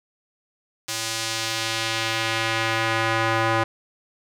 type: tone with band-pass filter sweep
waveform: square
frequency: 112.7 Hz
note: A2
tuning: 42 cents sharp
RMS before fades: -24 dBFS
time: 0.88-3.64 s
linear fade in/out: 10 ms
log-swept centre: 6500 to 1200 Hz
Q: 0.9
effects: none